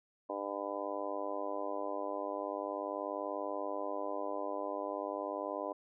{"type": "harmonic tone", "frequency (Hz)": 100.4, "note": "G2", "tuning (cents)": 42, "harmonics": [3, 4, 5, 6, 7, 8, 9, 10], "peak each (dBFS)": [-44, -45, -43, -40, -46, -47, -50, -43], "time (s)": [0.29, 5.73], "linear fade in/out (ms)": 10, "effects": []}